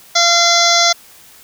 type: harmonic tone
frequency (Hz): 687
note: F5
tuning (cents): -29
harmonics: 1 / 2 / 3 / 5 / 6 / 7 / 8 / 9 / 10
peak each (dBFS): -16 / -18 / -18 / -18 / -18 / -19 / -18 / -17 / -28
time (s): 0.15-0.93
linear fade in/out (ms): 10
effects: white hiss -43 dBFS RMS until 1.43 s